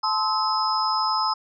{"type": "tone cluster", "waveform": "sine", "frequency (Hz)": [869, 1041, 1289, 5100], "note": ["A5", "C6", "E6", "D#8"], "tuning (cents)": [-22, -9, -39, 42], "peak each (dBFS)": -26, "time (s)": [0.03, 1.34], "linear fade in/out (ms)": 10, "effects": []}